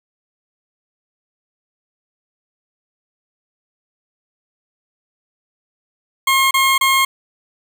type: tone bursts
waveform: 20% pulse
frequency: 1074 Hz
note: C6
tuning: 45 cents sharp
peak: -7 dBFS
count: 3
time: 6.27-7.05 s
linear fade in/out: 5 ms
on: 240 ms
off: 30 ms
effects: 7-bit